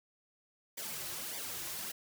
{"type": "noise with flanger", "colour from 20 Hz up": "white", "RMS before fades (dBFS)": -41, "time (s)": [0.77, 1.92], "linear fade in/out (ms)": 10, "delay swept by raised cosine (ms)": [0.73, 4.43], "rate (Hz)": 1.7, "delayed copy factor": -0.8, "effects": []}